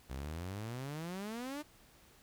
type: exponential sweep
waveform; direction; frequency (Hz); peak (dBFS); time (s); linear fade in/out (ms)
sawtooth; up; 62.1 to 307; -36; 0.09-1.63; 20
effects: pink hiss -63 dBFS RMS until 2.22 s